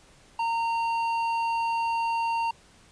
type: tone with hard clipping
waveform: sine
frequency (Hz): 920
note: A#5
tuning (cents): -23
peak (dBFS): -26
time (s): 0.39-2.51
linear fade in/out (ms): 5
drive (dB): 8
effects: pink hiss -56 dBFS RMS until 2.91 s + resampled to 22050 Hz